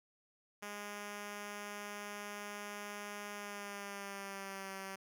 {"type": "tone with pitch glide", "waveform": "5% pulse", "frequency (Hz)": [205.7, 193.04], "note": ["G#3", "G3"], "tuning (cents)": [-16, -26], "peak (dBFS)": -32, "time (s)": [0.62, 4.96], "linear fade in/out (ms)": 10, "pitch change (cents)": -110, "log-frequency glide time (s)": [3.33, 4.72], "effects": []}